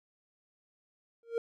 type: tone with exponential growth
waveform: triangle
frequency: 463.2 Hz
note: A#4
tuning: 11 cents flat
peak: -23 dBFS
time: 1.23-1.38 s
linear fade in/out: 1 ms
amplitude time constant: 32 ms
effects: none